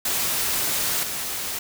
white noise with level steps, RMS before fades -24 / -29 dBFS, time 0.05-1.59 s, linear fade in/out 5 ms, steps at 1.03 s, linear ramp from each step 2 ms, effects none

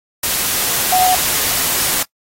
sine tone in noise, 737 Hz, F#5, 7 cents flat, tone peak -11 dBFS, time 0.92-1.15 s, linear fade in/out 5 ms, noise white, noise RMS -17 dBFS, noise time 0.23-2.03 s, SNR +3 dB, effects noise-tail reverb RT60 0.1 s tail -22 dB re dry + AAC 48 kbps

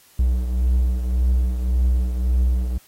triangle beating tone pair, 61.74 / 63.54 Hz, B1 / B1, 0 / +50 cents, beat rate 1.8 Hz, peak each -15 / -23 dBFS, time 0.19-2.78 s, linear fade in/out 5 ms, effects white hiss -53 dBFS RMS until 2.87 s + AAC 48 kbps

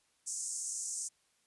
white band-pass noise, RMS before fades -39 dBFS, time 0.26-1.09 s, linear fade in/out 20 ms, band 6100 to 8900 Hz, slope 48 dB/octave, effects white hiss -73 dBFS RMS until 1.46 s + resampled to 24000 Hz

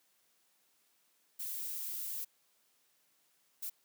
violet noise bursts at uneven times, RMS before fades -40 dBFS, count 2, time 1.39-2.25 / 3.62-3.7 s, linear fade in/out 10 ms, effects white hiss -73 dBFS RMS until 3.84 s + high-pass 150 Hz 12 dB/octave

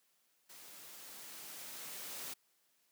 white noise with level ramp, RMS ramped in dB -55 to -44 dBFS, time 0.49-2.34 s, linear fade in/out 10 ms, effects white hiss -75 dBFS RMS until 2.91 s + high-pass 150 Hz 12 dB/octave

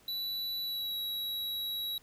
square tone with pitch glide, 3951 to 3879 Hz, B7 to B7, 0 to -32 cents, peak -34 dBFS, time 0.08-1.98 s, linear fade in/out 2 ms, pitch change -32 cents, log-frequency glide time 0.62-0.96 s, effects pink hiss -62 dBFS RMS until 2.02 s

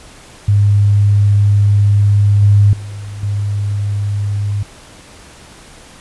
sine tone with level steps, 102 Hz, G#2, 31 cents flat, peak -7 / -5 / -24 / -14 dBFS, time 0.48-4.63 s, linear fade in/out 5 ms, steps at 2.42 / 2.73 / 3.23 s, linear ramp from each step 2 ms, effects pink hiss -39 dBFS RMS until 6 s + resampled to 24000 Hz

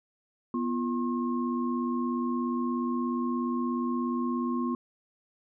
sine tone cluster, 245 / 341.9 / 1074 Hz, B3 / F4 / C6, -14 / -37 / +45 cents, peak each -28 / -34 / -35 dBFS, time 0.54-4.75 s, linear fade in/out 2 ms, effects none

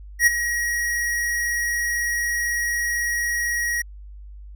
square tone with ADSR envelope, 1898 Hz, A#6, 31 cents sharp, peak -11 dBFS, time 0.19-3.82 s, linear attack 77 ms, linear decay 18 ms, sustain -11 dB, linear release 6 ms, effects added 50 Hz sine -37 dBFS peak until 4.55 s

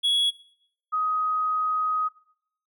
triangle / sine tone pair in turn, 3353 / 1256 Hz, G#7 / D#6, +16 / +16 cents, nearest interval octave + perfect fourth, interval 1700 cents, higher first, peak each -18 / -22 dBFS, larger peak first, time 0.03-0.31 / 0.92-2.09 s, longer second, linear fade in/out 20 ms, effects noise-tail reverb RT60 0.7 s tail -21 dB re dry

